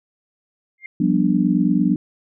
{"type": "tone with exponential growth", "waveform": "sine", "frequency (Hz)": 2114, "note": "C7", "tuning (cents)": 17, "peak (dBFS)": -27, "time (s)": [0.78, 0.86], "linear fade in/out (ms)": 2, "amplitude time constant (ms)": 16}
{"type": "chord", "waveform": "sine", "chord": "G dominant seventh", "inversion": "third", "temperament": "just", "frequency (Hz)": [176.4, 196, 245, 294], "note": ["F3", "G3", "B3", "D4"], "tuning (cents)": [18, 0, -14, 2], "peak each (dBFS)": -20, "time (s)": [1, 1.96], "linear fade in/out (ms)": 5}
{"effects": []}